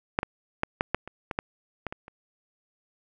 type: clicks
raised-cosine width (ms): 0.5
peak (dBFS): -7 / -13 / -9 / -8 / -8 / -24 / -16 / -11 / -16 / -20 / -29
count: 11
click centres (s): 0.189 / 0.231 / 0.634 / 0.809 / 0.946 / 1.076 / 1.312 / 1.389 / 1.867 / 1.925 / 2.081
effects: none